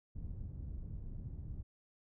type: low-pass noise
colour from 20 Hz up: pink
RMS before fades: -44 dBFS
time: 0.15-1.63 s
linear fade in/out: 10 ms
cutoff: 120 Hz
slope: 12 dB/octave
effects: none